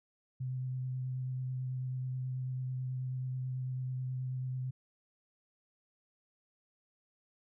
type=tone with vibrato; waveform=sine; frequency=128.5 Hz; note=C3; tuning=31 cents flat; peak=-34 dBFS; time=0.4-4.71 s; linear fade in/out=10 ms; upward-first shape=triangle; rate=9.2 Hz; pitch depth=16 cents each way; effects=none